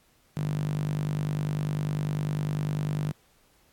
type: tone with high-pass filter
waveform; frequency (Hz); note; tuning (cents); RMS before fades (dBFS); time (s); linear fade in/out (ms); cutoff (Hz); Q
sawtooth; 50; G1; +35; -29; 0.36-3.12; 10; 150; 5.7
effects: pink hiss -64 dBFS RMS until 3.72 s + AAC 64 kbps